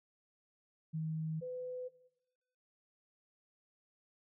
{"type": "tone pair in turn", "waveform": "sine", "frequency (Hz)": [158.4, 503.2], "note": ["D#3", "B4"], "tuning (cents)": [31, 32], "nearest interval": "octave + minor sixth", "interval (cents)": 2001, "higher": "second", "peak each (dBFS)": [-35, -39], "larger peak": "first", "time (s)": [[0.93, 1.41], [1.41, 1.89]], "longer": "neither", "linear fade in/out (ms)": 20, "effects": ["noise-tail reverb RT60 0.9 s tail -17 dB re dry"]}